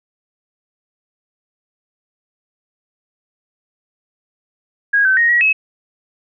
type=tone with pitch steps; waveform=sine; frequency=1642 / 1536 / 1869 / 1914 / 2576 Hz; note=G#6 / G6 / A#6 / A#6 / E7; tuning=-20 / -36 / +4 / +45 / -41 cents; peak=-10 dBFS; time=4.93-5.53 s; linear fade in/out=10 ms; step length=120 ms; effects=none